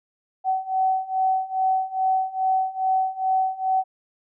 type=beating tone pair; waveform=sine; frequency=756 / 758.4 Hz; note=F#5 / F#5; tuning=+37 / +43 cents; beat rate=2.4 Hz; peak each=-24 / -22 dBFS; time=0.44-3.84 s; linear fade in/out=50 ms; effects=none